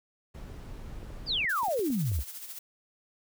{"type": "noise", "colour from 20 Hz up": "brown", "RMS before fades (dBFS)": -42, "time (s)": [0.34, 1.46], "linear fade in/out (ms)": 10}
{"type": "clicks", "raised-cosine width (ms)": 2, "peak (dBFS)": -34, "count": 11, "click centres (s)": [0.5, 1.03, 1.104, 1.303, 1.353, 1.632, 1.683, 1.793, 1.904, 2.117, 2.191]}
{"type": "exponential sweep", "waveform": "sine", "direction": "down", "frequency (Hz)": [5100, 57.6], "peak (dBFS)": -26, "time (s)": [1.26, 2.24], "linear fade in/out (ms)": 50}
{"type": "noise with tremolo", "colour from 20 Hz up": "blue", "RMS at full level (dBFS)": -40, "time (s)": [1.49, 2.59], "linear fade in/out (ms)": 5, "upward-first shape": "sine", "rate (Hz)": 14, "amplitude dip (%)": 55}
{"effects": []}